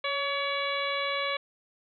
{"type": "harmonic tone with a mistuned harmonic", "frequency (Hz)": 566, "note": "C#5", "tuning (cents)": 36, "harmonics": [1, 2, 3, 4, 5, 6, 7], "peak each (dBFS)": [-33, -33, -38, -33, -41, -37, -39], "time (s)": [0.04, 1.37], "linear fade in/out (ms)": 5, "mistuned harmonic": 1, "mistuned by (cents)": -25, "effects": []}